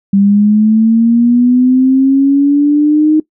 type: linear sweep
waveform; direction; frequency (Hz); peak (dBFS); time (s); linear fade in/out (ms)
sine; up; 196.2 to 311.1; -5; 0.13-3.2; 5
effects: noise-tail reverb RT60 0.1 s tail -20 dB re dry

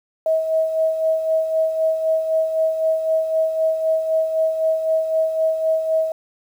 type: tone with tremolo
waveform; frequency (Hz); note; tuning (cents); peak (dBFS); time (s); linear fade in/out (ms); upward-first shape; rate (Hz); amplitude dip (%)
sine; 640; D#5; +49; -14; 0.26-6.12; 2; sine; 3.9; 55
effects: 8-bit

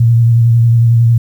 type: tone with vibrato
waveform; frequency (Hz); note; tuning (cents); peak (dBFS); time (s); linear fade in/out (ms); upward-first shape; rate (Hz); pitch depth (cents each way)
sine; 116.54; A#2; 0; -5; 0-1.18; 5; sine; 11; 29
effects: 7-bit

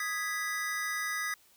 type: chord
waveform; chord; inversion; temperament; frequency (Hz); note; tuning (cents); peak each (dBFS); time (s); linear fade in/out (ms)
square; G# minor; second; equal; 1244.5 / 1661.2 / 1975.5; D#6 / G#6 / B6; 0 / 0 / 0; -39 / -38 / -35; 0-1.34; 2
effects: white hiss -63 dBFS RMS until 1.56 s

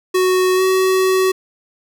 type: tone with pitch glide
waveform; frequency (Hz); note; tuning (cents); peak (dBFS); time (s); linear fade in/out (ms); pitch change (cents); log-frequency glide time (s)
square; 370 to 376.3; F#4 to F#4; 0 to +29; -13; 0.14-1.32; 10; +29; 0.55-0.62
effects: none

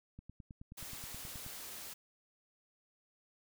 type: click train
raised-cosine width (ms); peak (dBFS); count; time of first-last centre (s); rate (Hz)
5; -37; 13; 0.19-1.464; 9.42
type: noise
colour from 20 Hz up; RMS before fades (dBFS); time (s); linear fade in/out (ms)
white; -47; 0.77-1.94; 10
effects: none

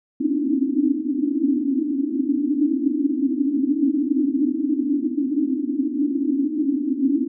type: band-pass noise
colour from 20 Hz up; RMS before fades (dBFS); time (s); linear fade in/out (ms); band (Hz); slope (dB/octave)
pink; -21; 0.2-7.28; 5; 260 to 310; 96
effects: none

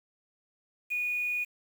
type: tone with quantisation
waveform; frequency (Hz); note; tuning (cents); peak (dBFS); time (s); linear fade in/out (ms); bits
sine; 2460; D#7; -20; -28; 0.9-1.45; 20; 8
effects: none

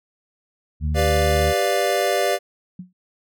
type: harmonic tone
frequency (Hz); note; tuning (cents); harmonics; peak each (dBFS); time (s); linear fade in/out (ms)
76; D#2; -40; 1 / 2 / 3; -20 / -27 / -33; 0.8-1.54; 50
type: chord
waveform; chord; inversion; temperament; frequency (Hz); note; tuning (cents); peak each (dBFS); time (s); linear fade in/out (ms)
square; G dominant seventh; none; equal; 392 / 493.9 / 587.3 / 698.5; G4 / B4 / D5 / F5; 0 / 0 / 0 / 0; -25 / -26 / -23 / -24; 0.94-2.39; 50
type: tone with exponential decay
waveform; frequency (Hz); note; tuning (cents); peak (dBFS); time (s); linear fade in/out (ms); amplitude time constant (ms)
sine; 182; F#3; -28; -28; 2.79-2.93; 5; 30
effects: none

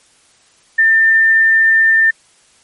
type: tone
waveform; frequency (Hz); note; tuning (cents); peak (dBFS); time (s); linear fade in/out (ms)
sine; 1795; A6; +34; -7; 0.78-2.11; 10
effects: white hiss -51 dBFS RMS until 2.63 s + MP3 48 kbps

